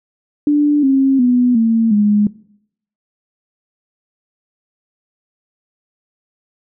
sine tone with pitch steps, 293.7 / 269.3 / 247 / 226.5 / 207.7 Hz, D4 / C#4 / B3 / A#3 / G#3, 0 / -50 / 0 / -50 / 0 cents, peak -9 dBFS, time 0.47-2.27 s, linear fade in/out 2 ms, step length 360 ms, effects noise-tail reverb RT60 0.7 s tail -20 dB re dry

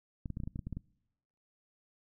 clicks, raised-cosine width 5 ms, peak -26 dBFS, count 11, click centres 0.258 / 0.303 / 0.371 / 0.402 / 0.436 / 0.475 / 0.559 / 0.592 / 0.67 / 0.727 / 0.77 s, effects noise-tail reverb RT60 0.9 s tail -25 dB re dry

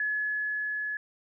sine tone with level ramp, 1703 Hz, G#6, 43 cents sharp, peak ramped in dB -26 to -30 dBFS, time 0-0.97 s, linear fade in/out 2 ms, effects none

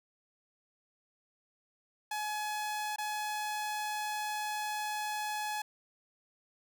sawtooth tone with dropouts, 846 Hz, G#5, 32 cents sharp, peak -30 dBFS, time 2.11-5.62 s, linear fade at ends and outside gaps 5 ms, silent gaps 2.961-2.983 s, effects 12-bit

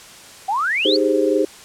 sine exponential sweep, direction up, 740 to 4699 Hz, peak -17 dBFS, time 0.48-0.97 s, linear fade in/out 10 ms
sine chord, Ab major seventh, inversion second, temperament equal with one note detuned, 311.1 / 392 / 415.3 / 525.4 Hz, Eb4 / G4 / Ab4 / C5, 0 / 0 / 0 / +7 cents, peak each -20 dBFS, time 0.85-1.45 s, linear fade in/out 5 ms
effects white hiss -41 dBFS RMS until 1.64 s + low-pass 9000 Hz 12 dB/octave

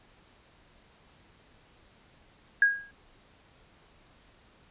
sine tone with exponential decay, 1639 Hz, G#6, 23 cents flat, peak -15 dBFS, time 2.62-2.91 s, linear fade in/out 2 ms, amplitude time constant 63 ms, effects pink hiss -60 dBFS RMS until 4.7 s + resampled to 8000 Hz

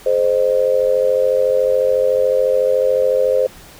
sine tone with amplitude modulation, 520 Hz, C5, 11 cents flat, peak -8 dBFS, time 0.06-3.47 s, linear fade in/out 5 ms, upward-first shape sine, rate 93.9 Hz, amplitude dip 90%, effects pink hiss -41 dBFS RMS until 3.79 s

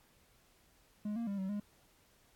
triangle tone with pitch steps, 209.2 / 232.7 / 199.7 / 190.4 / 205.9 Hz, G#3 / A#3 / G3 / F#3 / G#3, +13 / -3 / +32 / +50 / -15 cents, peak -33 dBFS, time 1.05-1.6 s, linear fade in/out 5 ms, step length 110 ms, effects pink hiss -68 dBFS RMS until 2.35 s + AAC 64 kbps

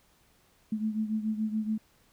sine beating tone pair, 215.3 / 222.3 Hz, A3 / A3, -37 / +18 cents, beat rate 7 Hz, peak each -29 / -34 dBFS, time 0.72-1.78 s, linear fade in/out 5 ms, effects pink hiss -65 dBFS RMS until 2.12 s

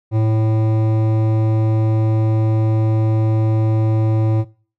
triangle tone with hard clipping, 110 Hz, A2, in tune, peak -15 dBFS, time 0.11-4.45 s, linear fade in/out 50 ms, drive 17 dB, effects noise-tail reverb RT60 0.4 s tail -21 dB re dry

